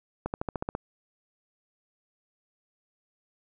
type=accelerating click train; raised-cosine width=1 ms; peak=-16 dBFS; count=8; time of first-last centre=0.26-0.751 s; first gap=79 ms; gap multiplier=0.96; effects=none